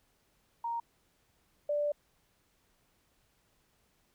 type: tone pair in turn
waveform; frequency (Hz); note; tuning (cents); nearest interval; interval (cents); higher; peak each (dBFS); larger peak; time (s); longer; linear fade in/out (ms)
sine; 932.3 / 587.3; A#5 / D5; 0 / 0; minor sixth; 800; first; -32 / -28; second; 0.64-0.8 / 1.69-1.92; second; 5
effects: pink hiss -72 dBFS RMS until 4.14 s